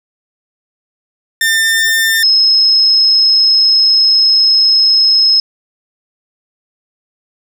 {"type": "tone pair in turn", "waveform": ["sawtooth", "sine"], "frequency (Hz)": [1799, 5168], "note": ["A6", "E8"], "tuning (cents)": [38, -35], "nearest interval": "octave + tritone", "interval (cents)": 1827, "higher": "second", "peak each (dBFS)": -6, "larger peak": "neither", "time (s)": [[1.41, 2.23], [2.23, 5.4]], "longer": "second", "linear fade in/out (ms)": 2, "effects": []}